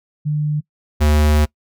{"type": "tone pair in turn", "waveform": ["sine", "square"], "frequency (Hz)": [150, 75.22], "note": ["D3", "D2"], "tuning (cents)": [37, 42], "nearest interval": "octave", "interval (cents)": 1195, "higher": "first", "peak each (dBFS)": [-16, -12], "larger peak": "second", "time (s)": [[0.25, 0.61], [1, 1.46]], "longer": "second", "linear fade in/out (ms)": 20, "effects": ["noise-tail reverb RT60 0.1 s tail -23 dB re dry"]}